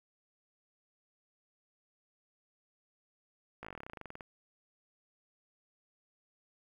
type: slowing click train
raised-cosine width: 0.5 ms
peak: -29 dBFS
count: 19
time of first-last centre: 3.63-4.208 s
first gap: 17 ms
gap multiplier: 1.07
effects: 10-bit